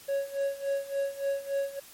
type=tone with tremolo; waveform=triangle; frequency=554.4 Hz; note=C#5; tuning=in tune; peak=-23 dBFS; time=0.08-1.8 s; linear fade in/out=10 ms; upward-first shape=sine; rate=3.5 Hz; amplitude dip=85%; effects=white hiss -51 dBFS RMS until 1.93 s + MP3 64 kbps